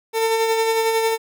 30% pulse tone with tremolo, 449.5 Hz, A4, 37 cents sharp, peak -13 dBFS, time 0.13-1.18 s, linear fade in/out 50 ms, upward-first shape sine, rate 11 Hz, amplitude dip 35%, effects none

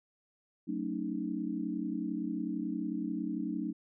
sine chord, D# half-diminished seventh, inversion first, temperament just, 186.68 / 224 / 280 / 311.1 Hz, F#3 / A3 / C#4 / D#4, +16 / +31 / +18 / 0 cents, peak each -39 / -38 / -38 / -37 dBFS, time 0.67-3.73 s, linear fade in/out 20 ms, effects none

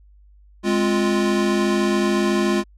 square chord, F minor, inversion first, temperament equal, 207.7 / 261.6 / 349.2 Hz, Ab3 / C4 / F4, 0 / 0 / 0 cents, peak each -21 / -27 / -21 dBFS, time 0.63-2.64 s, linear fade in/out 50 ms, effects added 50 Hz sine -47 dBFS peak until 2.77 s + low-pass 8000 Hz 12 dB/octave

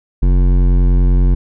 triangle tone with hard clipping, 45.23 Hz, F#1, 39 cents flat, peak -10 dBFS, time 0.22-1.35 s, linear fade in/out 10 ms, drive 17 dB, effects none

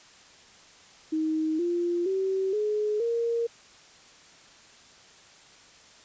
sine tone with pitch steps, 314.6 / 347.1 / 382.9 / 422.4 / 466 Hz, D#4 / F4 / G4 / G#4 / A#4, +19 / -11 / -41 / +29 / -1 cents, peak -24 dBFS, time 1.12-3.47 s, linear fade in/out 10 ms, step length 470 ms, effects white hiss -53 dBFS RMS until 6.04 s + resampled to 16000 Hz

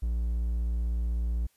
triangle tone, 58 Hz, A#1, 8 cents flat, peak -24 dBFS, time 0.02-1.47 s, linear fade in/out 10 ms, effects white hiss -68 dBFS RMS until 1.56 s + resampled to 32000 Hz

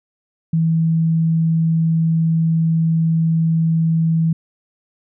sine tone, 162.9 Hz, E3, 20 cents flat, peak -13 dBFS, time 0.53-4.33 s, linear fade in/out 5 ms, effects none

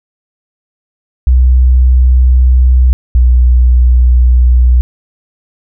sine tone pair in turn, 63.1 / 61.52 Hz, B1 / B1, +38 / -6 cents, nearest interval unison, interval 44 cents, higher first, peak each -3 dBFS, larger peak neither, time 1.27-2.93 / 3.15-4.81 s, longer neither, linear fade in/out 0 ms, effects none

